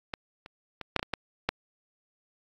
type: clicks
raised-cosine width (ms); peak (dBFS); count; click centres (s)
0.3; -16 / -28 / -21 / -6 / -15 / -16 / -12 / -8; 8; 0.138 / 0.461 / 0.813 / 0.963 / 0.994 / 1.029 / 1.137 / 1.49
effects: AAC 64 kbps